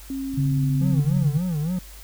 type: tone with pitch glide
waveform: sine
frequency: 270 to 259.9 Hz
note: C#4 to C4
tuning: -45 to -11 cents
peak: -26 dBFS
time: 0.1-1 s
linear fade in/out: 2 ms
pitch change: -66 cents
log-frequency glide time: 0.34-0.68 s
type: click train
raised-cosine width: 5 ms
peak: -26 dBFS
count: 16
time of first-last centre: 0.34-1.228 s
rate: 16.9 Hz
type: tone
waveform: sine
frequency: 140.6 Hz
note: C#3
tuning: 25 cents sharp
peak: -19 dBFS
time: 0.37-1.38 s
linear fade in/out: 10 ms
type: tone with vibrato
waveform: triangle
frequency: 164.81 Hz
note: E3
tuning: in tune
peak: -20 dBFS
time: 0.81-1.79 s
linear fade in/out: 5 ms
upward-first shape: sine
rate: 3.5 Hz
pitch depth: 200 cents each way
effects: added 50 Hz sine -41 dBFS peak until 2.03 s + white hiss -46 dBFS RMS until 2.03 s